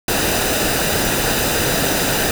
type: noise with comb filter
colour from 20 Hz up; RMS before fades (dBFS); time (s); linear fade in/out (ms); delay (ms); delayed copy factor
pink; -18; 0.08-2.31; 2; 0.91; -0.5
effects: none